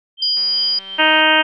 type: tone with tremolo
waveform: sine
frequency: 3136 Hz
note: G7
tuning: in tune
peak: -23 dBFS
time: 0.17-1 s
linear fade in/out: 50 ms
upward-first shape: sine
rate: 2.7 Hz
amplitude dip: 75%
type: tone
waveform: sine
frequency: 4880 Hz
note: D#8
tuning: 34 cents flat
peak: -15 dBFS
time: 0.22-0.79 s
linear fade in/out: 5 ms
type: click train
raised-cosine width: 0.3 ms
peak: -25 dBFS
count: 163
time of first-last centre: 0.37-1.209 s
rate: 193 Hz
type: harmonic tone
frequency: 312 Hz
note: D#4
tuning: 5 cents sharp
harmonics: 1 / 2 / 3 / 4 / 5 / 6 / 7 / 8 / 9 / 10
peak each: -23 / -20 / -18 / -24 / -16 / -21 / -23 / -21 / -18 / -19 dBFS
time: 0.98-1.43 s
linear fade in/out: 20 ms
effects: none